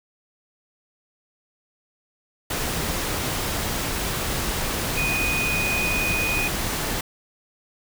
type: tone in noise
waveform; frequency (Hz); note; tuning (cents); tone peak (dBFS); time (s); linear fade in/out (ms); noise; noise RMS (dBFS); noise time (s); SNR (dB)
sine; 2484; D#7; -3; -23; 4.97-6.48; 5; pink; -26; 2.5-7.01; 0
effects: none